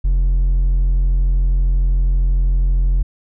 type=tone with hard clipping; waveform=sine; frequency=43.65 Hz; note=F1; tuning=in tune; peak=-13 dBFS; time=0.04-3.03 s; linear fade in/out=10 ms; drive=3 dB; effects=none